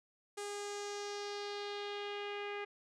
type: tone with low-pass filter sweep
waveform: sawtooth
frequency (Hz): 408.6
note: G#4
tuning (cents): -28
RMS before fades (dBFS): -42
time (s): 0.37-2.65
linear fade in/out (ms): 10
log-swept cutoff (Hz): 8700 to 2300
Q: 2.5
effects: none